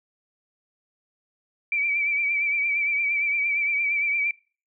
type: tone with vibrato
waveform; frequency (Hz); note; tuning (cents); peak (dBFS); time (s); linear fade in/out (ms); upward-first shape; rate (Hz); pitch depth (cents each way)
sine; 2318; D7; -23; -21; 1.72-4.31; 2; triangle; 8.7; 56
effects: noise-tail reverb RT60 0.4 s tail -26 dB re dry